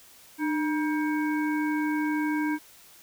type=harmonic tone with a mistuned harmonic; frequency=317.9 Hz; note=D#4; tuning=37 cents sharp; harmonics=1 / 3 / 5 / 7; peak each=-25 / -34 / -35 / -38 dBFS; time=0.38-2.59 s; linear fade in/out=50 ms; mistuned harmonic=1; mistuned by=-88 cents; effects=white hiss -53 dBFS RMS until 3.02 s